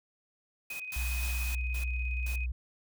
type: noise bursts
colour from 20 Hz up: white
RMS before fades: -45 dBFS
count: 4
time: 0.7-2.36 s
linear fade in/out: 5 ms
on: 100 ms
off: 420 ms
type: tone with tremolo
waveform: sine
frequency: 2507 Hz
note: D#7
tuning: 12 cents sharp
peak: -36 dBFS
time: 0.7-2.46 s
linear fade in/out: 5 ms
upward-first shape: square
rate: 17 Hz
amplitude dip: 35%
type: band-stop noise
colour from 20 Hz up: white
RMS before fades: -41 dBFS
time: 0.92-1.55 s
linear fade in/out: 2 ms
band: 300 to 640 Hz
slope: 48 dB/octave
type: tone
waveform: sine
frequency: 61.74 Hz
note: B1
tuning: in tune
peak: -30 dBFS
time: 0.96-2.52 s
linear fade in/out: 5 ms
effects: none